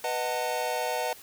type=chord; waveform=square; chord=B dominant seventh; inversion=none; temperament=equal with one note detuned; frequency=493.9 / 622.3 / 740 / 896.9 Hz; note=B4 / D#5 / F#5 / A5; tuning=0 / 0 / 0 / +33 cents; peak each=-34 dBFS; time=0.04-1.13 s; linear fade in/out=2 ms; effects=white hiss -49 dBFS RMS until 1.22 s